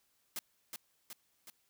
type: noise with echo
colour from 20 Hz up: white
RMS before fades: -39 dBFS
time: 0.36-0.39 s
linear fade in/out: 2 ms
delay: 370 ms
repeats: 3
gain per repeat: -4 dB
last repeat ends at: 1.5 s
effects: white hiss -75 dBFS RMS until 1.69 s